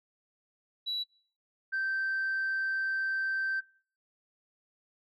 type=tone pair in turn; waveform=sine; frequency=3926 / 1558 Hz; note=B7 / G6; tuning=-11 / -11 cents; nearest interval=octave + major third; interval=1600 cents; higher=first; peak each=-30 / -27 dBFS; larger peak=second; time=0.86-1.04 / 1.72-3.61 s; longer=second; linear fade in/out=20 ms; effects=noise-tail reverb RT60 0.5 s tail -25 dB re dry + tanh soft clip ceiling -26 dBFS